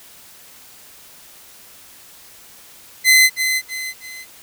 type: tone with echo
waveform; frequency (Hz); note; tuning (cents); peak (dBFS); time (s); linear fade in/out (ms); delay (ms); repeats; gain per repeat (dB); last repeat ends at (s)
sawtooth; 2043; C7; -42; -5; 3.04-3.3; 50; 320; 3; -8; 4.26
effects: white hiss -44 dBFS RMS until 4.42 s